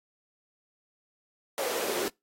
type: noise with high-pass filter sweep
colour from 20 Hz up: pink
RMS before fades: -31 dBFS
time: 1.58-2.08 s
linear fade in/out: 0 ms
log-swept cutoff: 540 to 350 Hz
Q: 4.3
effects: noise-tail reverb RT60 0.2 s tail -25 dB re dry + AAC 48 kbps